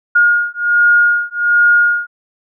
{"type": "beating tone pair", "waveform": "sine", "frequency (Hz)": [1427, 1428.3], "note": ["F6", "F6"], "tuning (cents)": [37, 38], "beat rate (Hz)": 1.3, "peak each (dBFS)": -12, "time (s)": [0.15, 2.07], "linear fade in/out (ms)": 10, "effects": []}